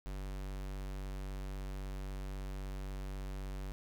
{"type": "tone", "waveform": "square", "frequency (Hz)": 48.12, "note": "G1", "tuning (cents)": -31, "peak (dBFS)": -40, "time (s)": [0.06, 3.72], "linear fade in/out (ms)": 0, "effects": []}